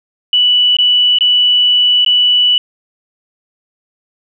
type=tone with dropouts; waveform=sine; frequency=2960 Hz; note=F#7; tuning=in tune; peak=-7 dBFS; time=0.33-2.58 s; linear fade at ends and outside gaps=2 ms; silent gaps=0.768-0.786 / 1.186-1.208 / 2.048-2.062 s; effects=none